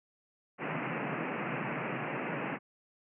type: band-pass noise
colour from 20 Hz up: pink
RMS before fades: -36 dBFS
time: 0.58-2.59 s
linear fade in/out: 50 ms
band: 130 to 2700 Hz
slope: 96 dB/octave
effects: none